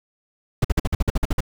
brown noise bursts, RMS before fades -17 dBFS, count 11, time 0.62-1.406 s, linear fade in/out 5 ms, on 26 ms, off 50 ms, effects none

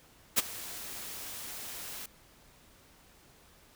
white noise with ADSR envelope, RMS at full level -23 dBFS, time 0.36-2.06 s, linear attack 23 ms, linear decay 25 ms, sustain -19 dB, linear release 5 ms, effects pink hiss -60 dBFS RMS until 3.75 s

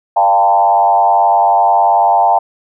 sine tone with frequency modulation, 796 Hz, G5, 26 cents sharp, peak -7 dBFS, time 0.16-2.39 s, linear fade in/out 10 ms, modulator 98.4 Hz, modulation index 1.4, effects none

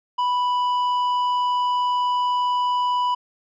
triangle tone with tanh clipping, 987.8 Hz, B5, in tune, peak -20 dBFS, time 0.18-3.15 s, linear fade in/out 10 ms, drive 11 dB, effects none

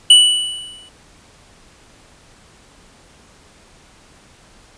square tone with exponential decay, 2960 Hz, F#7, in tune, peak -3 dBFS, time 0.1-0.89 s, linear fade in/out 5 ms, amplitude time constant 170 ms, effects pink hiss -48 dBFS RMS until 4.77 s + resampled to 22050 Hz

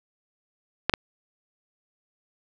clicks, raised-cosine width 0.3 ms, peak -4 dBFS, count 2, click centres 0.896 / 0.938 s, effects none

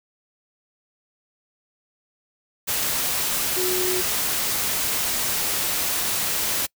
sine tone in noise, 366.2 Hz, F#4, 18 cents flat, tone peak -24 dBFS, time 3.56-4.02 s, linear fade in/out 20 ms, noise white, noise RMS -24 dBFS, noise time 2.67-6.67 s, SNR -3 dB, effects noise-tail reverb RT60 0.1 s tail -26 dB re dry

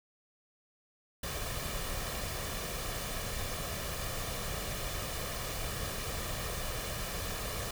pink noise with comb filter, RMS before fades -37 dBFS, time 1.23-7.71 s, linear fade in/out 5 ms, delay 1.7 ms, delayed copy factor +0.5, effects none

